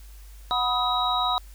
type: tone cluster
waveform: sine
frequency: 733 / 986 / 1260 / 3832 Hz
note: F#5 / B5 / D#6 / A#7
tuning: -16 / -3 / +21 / +47 cents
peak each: -27 dBFS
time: 0.51-1.38 s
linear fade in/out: 0 ms
effects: added 50 Hz sine -42 dBFS peak until 1.54 s + white hiss -55 dBFS RMS until 1.54 s